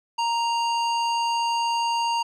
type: tone with low-pass filter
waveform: square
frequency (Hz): 932.3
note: A#5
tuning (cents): 0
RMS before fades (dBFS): -24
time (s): 0.18-2.23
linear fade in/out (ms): 10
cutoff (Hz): 5500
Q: 1.1
effects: none